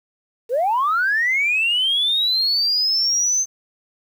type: linear sweep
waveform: sine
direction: up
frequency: 440 to 6270 Hz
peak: -15 dBFS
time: 0.49-3.46 s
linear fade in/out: 50 ms
effects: tanh soft clip ceiling -12 dBFS + 8-bit